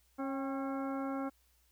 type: harmonic tone with a mistuned harmonic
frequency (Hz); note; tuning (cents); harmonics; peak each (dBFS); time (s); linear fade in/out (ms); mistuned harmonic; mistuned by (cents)
272; C#4; -33; 1 / 2 / 3 / 4 / 5 / 6 / 8; -36 / -42 / -44 / -47 / -46 / -56 / -57; 0.18-1.3; 20; 3; -43
effects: added 60 Hz sine -70 dBFS peak until 1.71 s + white hiss -72 dBFS RMS until 1.71 s